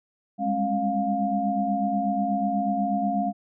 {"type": "tone cluster", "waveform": "sine", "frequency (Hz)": [198.7, 206.9, 272, 704], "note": ["G3", "G#3", "C#4", "F5"], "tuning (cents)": [24, -6, -33, 14], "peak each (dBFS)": [-32, -27, -30, -25], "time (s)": [0.38, 3.33], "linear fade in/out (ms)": 50, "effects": []}